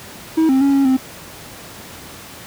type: tone with pitch steps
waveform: triangle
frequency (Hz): 320.5 / 264.9 / 278 / 275.1 / 261.3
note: E4 / C4 / C#4 / C#4 / C4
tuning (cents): -49 / +22 / +5 / -13 / -2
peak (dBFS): -9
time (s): 0.37-0.97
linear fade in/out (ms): 10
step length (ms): 120
effects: pink hiss -36 dBFS RMS until 2.46 s + high-pass 80 Hz 12 dB/octave